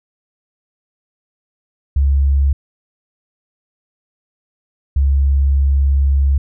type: tone pair in turn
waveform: sine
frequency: 69.3 / 69.01 Hz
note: C#2 / C#2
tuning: 0 / -7 cents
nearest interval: unison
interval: 7 cents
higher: first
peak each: -10 dBFS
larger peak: neither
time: 1.96-2.53 / 4.96-6.38 s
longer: second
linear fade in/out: 5 ms
effects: none